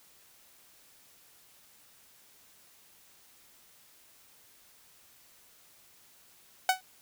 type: tone with exponential decay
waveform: sawtooth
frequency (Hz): 749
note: F#5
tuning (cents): +21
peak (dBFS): -15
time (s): 6.69-6.81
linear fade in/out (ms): 2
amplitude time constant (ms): 26
effects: white hiss -60 dBFS RMS until 7.01 s